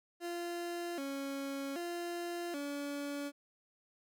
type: tone with pitch steps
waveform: 30% pulse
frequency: 345.6 / 275.9 / 346 / 285.7 Hz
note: F4 / C#4 / F4 / D4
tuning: -18 / -8 / -16 / -48 cents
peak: -35 dBFS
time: 0.2-3.32 s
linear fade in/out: 50 ms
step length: 780 ms
effects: none